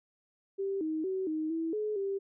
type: tone with pitch steps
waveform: sine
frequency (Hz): 391.4 / 314.4 / 378.6 / 312.5 / 326.3 / 424.9 / 393.2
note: G4 / D#4 / F#4 / D#4 / E4 / G#4 / G4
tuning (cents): -3 / +18 / +40 / +8 / -18 / +40 / +5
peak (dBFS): -30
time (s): 0.58-2.19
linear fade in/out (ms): 20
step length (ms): 230
effects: none